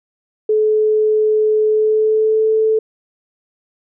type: tone with pitch glide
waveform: sine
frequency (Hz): 430.1 to 438.4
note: A4 to A4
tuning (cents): -39 to -6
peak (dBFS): -11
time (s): 0.49-2.79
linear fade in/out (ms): 5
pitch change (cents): +33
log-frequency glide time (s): 1.68-2.48
effects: none